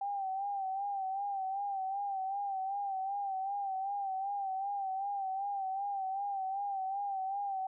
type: tone with vibrato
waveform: sine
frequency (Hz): 784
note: G5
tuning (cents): 0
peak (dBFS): -33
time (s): 0.01-7.67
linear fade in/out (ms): 5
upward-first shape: sine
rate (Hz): 2.6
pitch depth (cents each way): 59
effects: none